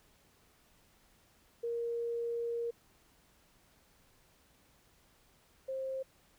sine tone pair in turn, 468.6 / 529.8 Hz, A#4 / C5, +9 / +22 cents, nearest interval major second, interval 213 cents, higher second, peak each -33 / -35 dBFS, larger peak first, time 1.63-2.71 / 5.68-6.03 s, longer first, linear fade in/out 10 ms, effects pink hiss -67 dBFS RMS until 6.38 s

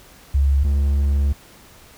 sine / triangle tone pair in turn, 69.3 / 70.39 Hz, C#2 / C#2, 0 / +27 cents, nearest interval unison, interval 27 cents, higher second, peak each -13 dBFS, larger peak neither, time 0.34-0.64 / 0.64-1.33 s, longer second, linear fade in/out 10 ms, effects pink hiss -47 dBFS RMS until 1.97 s

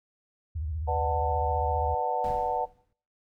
sine tone with vibrato, 77.78 Hz, D#2, in tune, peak -29 dBFS, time 0.55-1.95 s, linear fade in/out 10 ms, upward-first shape square, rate 15 Hz, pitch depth 130 cents each way
sine chord, B minor seventh, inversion none, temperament just, 493.9 / 592.7 / 740.8 / 889 Hz, B4 / D5 / F#5 / A5, 0 / +16 / +2 / +18 cents, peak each -32 / -35 / -29 / -30 dBFS, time 0.87-2.66 s, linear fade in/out 20 ms
brown noise with exponential decay, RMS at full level -34 dBFS, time 2.24-2.93 s, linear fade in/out 1 ms, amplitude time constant 150 ms
effects noise-tail reverb RT60 0.5 s tail -22 dB re dry

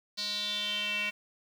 square tone with band-pass filter sweep, 207.7 Hz, G#3, in tune, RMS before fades -33 dBFS, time 0.17-1.11 s, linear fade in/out 20 ms, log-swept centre 4400 to 2500 Hz, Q 6.5, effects 9-bit

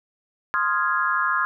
sine chord, F minor seventh, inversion second, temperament equal, 1046.5 / 1244.5 / 1396.9 / 1661.2 Hz, C6 / Eb6 / F6 / Ab6, 0 / 0 / 0 / 0 cents, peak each -25 dBFS, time 0.54-1.45 s, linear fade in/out 0 ms, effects none

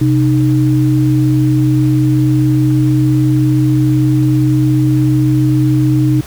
sine tone pair together, 129.25 / 307.4 Hz, C3 / D#4, -21 / -21 cents, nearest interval octave + minor third, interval 1500 cents, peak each -10 / -12 dBFS, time 0.01-6.21 s, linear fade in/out 5 ms, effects added 60 Hz sine -34 dBFS peak until 6.26 s + pink hiss -34 dBFS RMS until 6.26 s

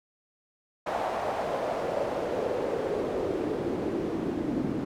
pink noise with band-pass filter sweep, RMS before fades -30 dBFS, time 0.86-4.85 s, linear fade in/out 10 ms, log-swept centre 750 to 270 Hz, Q 2.6, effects none

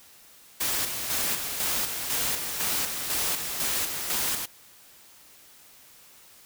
white noise with tremolo, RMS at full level -27 dBFS, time 0.6-4.46 s, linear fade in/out 10 ms, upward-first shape square, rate 2 Hz, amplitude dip 45%, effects white hiss -53 dBFS RMS until 6.45 s

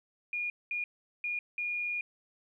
sine tone bursts at uneven times, 2432 Hz, D#7, 40 cents flat, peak -31 dBFS, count 4, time 0.33-0.5 / 0.71-0.84 / 1.24-1.39 / 1.58-2.01 s, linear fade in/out 2 ms, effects 12-bit

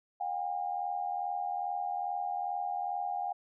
sine tone pair together, 720 / 802.4 Hz, F#5 / G5, -47 / +40 cents, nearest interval major second, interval 187 cents, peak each -35 / -34 dBFS, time 0.2-3.33 s, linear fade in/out 10 ms, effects none

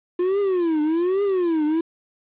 triangle tone with vibrato, 349.2 Hz, F4, in tune, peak -16 dBFS, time 0.19-1.81 s, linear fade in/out 5 ms, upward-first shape triangle, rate 1.2 Hz, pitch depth 280 cents each way, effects resampled to 8000 Hz + 8-bit

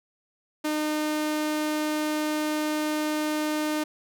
sawtooth tone, 304.8 Hz, D#4, 36 cents flat, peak -21 dBFS, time 0.64-3.84 s, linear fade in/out 10 ms, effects none

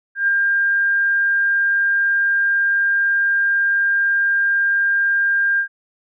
sine tone with ADSR envelope, 1601 Hz, G6, 36 cents sharp, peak -12 dBFS, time 0.15-5.68 s, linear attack 130 ms, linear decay 6 ms, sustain -2 dB, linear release 89 ms, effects none

